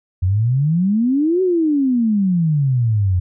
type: exponential two-way sweep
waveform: sine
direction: up then down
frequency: 87.31 to 380.4 to 87.31 Hz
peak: -13 dBFS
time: 0.22-3.2 s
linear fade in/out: 10 ms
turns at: 1.42 s
effects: none